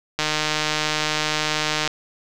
click train, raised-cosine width 0.2 ms, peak -4 dBFS, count 259, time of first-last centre 0.19-1.876 s, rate 153 Hz, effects none

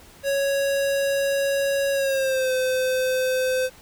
square tone with pitch glide, 554.4 to 514.3 Hz, C#5 to C5, 0 to -30 cents, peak -21 dBFS, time 0.23-3.7 s, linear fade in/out 50 ms, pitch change -130 cents, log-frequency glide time 1.92-2.52 s, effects pink hiss -49 dBFS RMS until 3.81 s

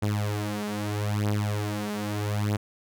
sawtooth beating tone pair, 103.83 / 104.62 Hz, G#2 / G#2, 0 / +13 cents, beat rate 0.79 Hz, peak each -25 dBFS, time 0.02-2.57 s, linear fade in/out 10 ms, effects none

